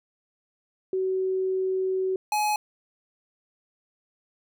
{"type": "tone pair in turn", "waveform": ["sine", "square"], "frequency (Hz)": [376.8, 843], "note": ["F#4", "G#5"], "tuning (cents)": [32, 26], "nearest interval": "octave + major second", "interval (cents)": 1394, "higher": "second", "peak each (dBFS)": -23, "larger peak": "neither", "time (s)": [[0.93, 2.16], [2.32, 2.56]], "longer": "first", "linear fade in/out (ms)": 2, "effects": []}